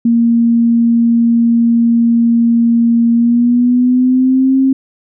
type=tone with pitch glide; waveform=sine; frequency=233.1 to 266.2 Hz; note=A#3 to C4; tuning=0 to +30 cents; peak=-7 dBFS; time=0.05-4.73 s; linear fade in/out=5 ms; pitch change=+230 cents; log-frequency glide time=3.13-4.57 s; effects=none